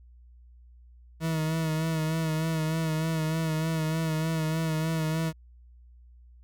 40% pulse tone with vibrato, 159.5 Hz, D#3, 43 cents sharp, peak -25 dBFS, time 1.2-5.33 s, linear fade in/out 50 ms, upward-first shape sine, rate 3.3 Hz, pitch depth 36 cents each way, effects added 60 Hz sine -50 dBFS peak until 6.43 s

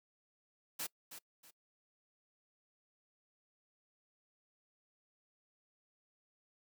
white noise with echo, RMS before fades -40 dBFS, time 0.79-0.87 s, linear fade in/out 10 ms, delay 320 ms, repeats 2, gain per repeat -10 dB, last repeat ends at 1.51 s, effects noise-tail reverb RT60 0.1 s tail -23 dB re dry + high-pass 150 Hz 12 dB/octave

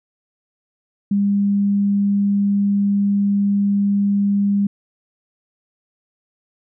sine tone, 201.1 Hz, G3, 44 cents sharp, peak -14 dBFS, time 1.11-4.67 s, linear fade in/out 5 ms, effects none

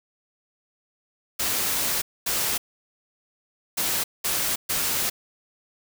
white noise bursts at uneven times, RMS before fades -25 dBFS, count 5, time 1.39-2.02 / 2.26-2.58 / 3.77-4.04 / 4.24-4.56 / 4.69-5.1 s, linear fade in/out 10 ms, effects none

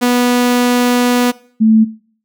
sawtooth / sine tone pair in turn, 245.2 / 220.2 Hz, B3 / A3, -12 / +2 cents, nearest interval major second, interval 186 cents, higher first, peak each -6 dBFS, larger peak neither, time 0.01-1.32 / 1.6-1.85 s, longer first, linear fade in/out 20 ms, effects noise-tail reverb RT60 0.5 s tail -20 dB re dry

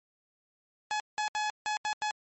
sawtooth tone bursts at uneven times, 848 Hz, G#5, 36 cents sharp, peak -25 dBFS, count 6, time 0.91-1 / 1.18-1.28 / 1.35-1.5 / 1.66-1.77 / 1.85-1.93 / 2.02-2.11 s, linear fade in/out 0 ms, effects MP3 32 kbps

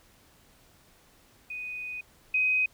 sine tone pair in turn, 2489 / 2515 Hz, D#7 / D#7, 0 / +18 cents, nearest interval unison, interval 18 cents, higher second, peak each -34 / -22 dBFS, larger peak second, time 1.5-2.01 / 2.34-2.66 s, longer first, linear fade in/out 5 ms, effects pink hiss -60 dBFS RMS until 2.73 s

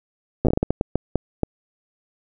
slowing click train, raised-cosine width 2 ms, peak -5 dBFS, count 13, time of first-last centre 0.45-1.433 s, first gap 8 ms, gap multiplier 1.38, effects none

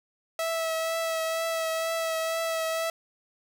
sawtooth tone with vibrato, 652 Hz, E5, 19 cents flat, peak -23 dBFS, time 0.39-2.9 s, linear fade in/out 2 ms, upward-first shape triangle, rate 2.1 Hz, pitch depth 20 cents each way, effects none

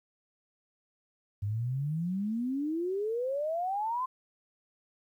sine exponential sweep, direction up, 98.3 to 1054 Hz, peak -29 dBFS, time 1.42-4.06 s, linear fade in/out 10 ms, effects 11-bit

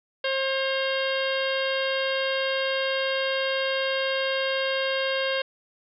harmonic tone with a mistuned harmonic, 534 Hz, C5, 35 cents sharp, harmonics 1 / 2 / 3 / 4 / 5 / 6 / 7 / 8 / 9, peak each -26 / -35 / -31 / -35 / -33 / -34 / -37 / -41 / -42 dBFS, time 0.24-5.42 s, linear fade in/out 5 ms, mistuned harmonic 5, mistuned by +66 cents, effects none

